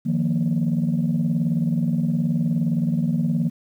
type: chord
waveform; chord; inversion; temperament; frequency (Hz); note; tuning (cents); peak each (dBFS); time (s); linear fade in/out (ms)
sine; Eb suspended second; none; equal; 155.56 / 174.61 / 233.1; Eb3 / F3 / Bb3; 0 / 0 / 0; -22; 0.05-3.5; 20
effects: tanh soft clip ceiling -13 dBFS + 9-bit